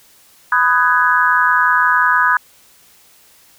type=chord; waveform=sine; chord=G# minor seventh; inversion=first; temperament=just; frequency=996.7 / 1245.9 / 1495.1 / 1661.2 Hz; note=B5 / D#6 / F#6 / G#6; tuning=+16 / +2 / +18 / 0 cents; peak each=-16 dBFS; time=0.52-2.37 s; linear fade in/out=2 ms; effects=white hiss -49 dBFS RMS until 3.58 s